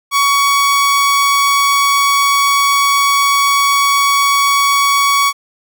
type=tone; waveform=sawtooth; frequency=1123 Hz; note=C#6; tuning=22 cents sharp; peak=-6 dBFS; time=0.11-5.33 s; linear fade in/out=50 ms; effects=none